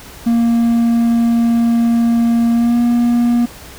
triangle tone with pitch glide, 233.1 to 238.5 Hz, A#3 to A#3, 0 to +40 cents, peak -8 dBFS, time 0.26-3.46 s, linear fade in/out 10 ms, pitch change +40 cents, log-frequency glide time 2.52-2.79 s, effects added 60 Hz sine -43 dBFS peak until 3.78 s + pink hiss -36 dBFS RMS until 3.78 s

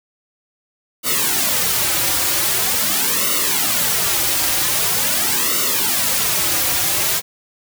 white noise with flanger, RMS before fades -18 dBFS, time 1.03-7.22 s, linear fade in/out 50 ms, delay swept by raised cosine 1.2 to 4.7 ms, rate 0.44 Hz, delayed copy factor -0.9, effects none

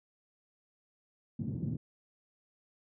white band-pass noise, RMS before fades -36 dBFS, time 1.39-1.77 s, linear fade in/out 5 ms, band 110 to 220 Hz, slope 24 dB/octave, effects none

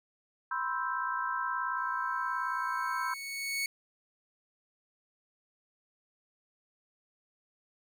sine chord, C major seventh, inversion third, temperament equal, 987.8 / 1046.5 / 1318.5 / 1568 Hz, B5 / C6 / E6 / G6, 0 / 0 / 0 / 0 cents, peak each -36 dBFS, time 0.51-3.14 s, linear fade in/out 5 ms
sawtooth tone with exponential growth, 2217 Hz, C#7, in tune, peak -26 dBFS, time 1.77-3.66 s, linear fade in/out 2 ms, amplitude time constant 410 ms
effects none

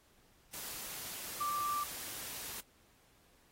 sine tone in noise, 1174.7 Hz, D6, in tune, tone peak -33 dBFS, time 1.4-1.84 s, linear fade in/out 10 ms, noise white, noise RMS -44 dBFS, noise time 0.53-2.61 s, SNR +8 dB, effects pink hiss -68 dBFS RMS until 3.51 s + AAC 48 kbps

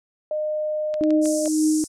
sine tone, 611 Hz, D#5, 32 cents flat, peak -22 dBFS, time 0.31-1.48 s, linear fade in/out 2 ms
clicks, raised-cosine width 0.2 ms, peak -20 dBFS, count 5, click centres 0.941 / 1.037 / 1.106 / 1.257 / 1.458 s
sine tone with tremolo, 309.6 Hz, D#4, 9 cents flat, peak -15 dBFS, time 1.01-1.84 s, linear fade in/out 0 ms, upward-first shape triangle, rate 1.9 Hz, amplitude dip 70%
white band-pass noise, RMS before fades -32 dBFS, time 1.21-1.88 s, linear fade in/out 50 ms, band 5400 to 10000 Hz, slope 48 dB/octave
effects none

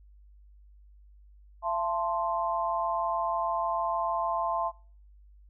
sine chord, A minor, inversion second, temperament equal with one note detuned, 676.6 / 880 / 1046.5 Hz, E5 / A5 / C6, +45 / 0 / 0 cents, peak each -31 / -32 / -30 dBFS, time 1.62-4.72 s, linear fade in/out 50 ms, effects noise-tail reverb RT60 0.5 s tail -26 dB re dry + added 50 Hz sine -52 dBFS peak until 5.49 s

